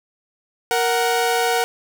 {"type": "tone pair together", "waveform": "sawtooth", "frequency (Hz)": [467.3, 742.9], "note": ["A#4", "F#5"], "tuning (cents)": [4, 7], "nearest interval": "minor sixth", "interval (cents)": 803, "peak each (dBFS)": -16, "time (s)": [0.71, 1.64], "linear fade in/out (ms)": 0, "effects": []}